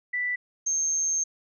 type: tone pair in turn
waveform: sine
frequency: 1975.5 / 6381 Hz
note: B6 / G8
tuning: 0 / +30 cents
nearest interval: octave + minor sixth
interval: 2030 cents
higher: second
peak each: -25 / -23 dBFS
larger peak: second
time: 0.13-0.36 / 0.66-1.24 s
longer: second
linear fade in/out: 10 ms
effects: none